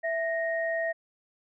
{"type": "tone pair together", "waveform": "sine", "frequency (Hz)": [659.3, 1864.7], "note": ["E5", "A#6"], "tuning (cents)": [0, 0], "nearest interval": "octave + tritone", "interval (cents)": 1800, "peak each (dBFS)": [-28, -31], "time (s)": [0.03, 0.93], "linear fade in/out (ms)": 20, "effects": []}